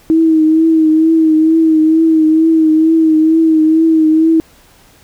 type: tone with vibrato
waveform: sine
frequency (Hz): 318.7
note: D#4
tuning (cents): +42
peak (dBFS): -6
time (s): 0.1-4.4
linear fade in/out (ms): 0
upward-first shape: triangle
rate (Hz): 2.2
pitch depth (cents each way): 44
effects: pink hiss -46 dBFS RMS until 5.03 s